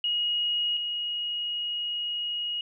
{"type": "tone pair in turn", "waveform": "sine", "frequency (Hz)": [2887, 2887], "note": ["F#7", "F#7"], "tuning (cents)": [-43, -43], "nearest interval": "unison", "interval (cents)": 0, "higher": "neither", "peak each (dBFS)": [-24, -28], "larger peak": "first", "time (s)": [[0.04, 0.77], [0.77, 2.61]], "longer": "second", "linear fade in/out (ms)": 2, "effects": []}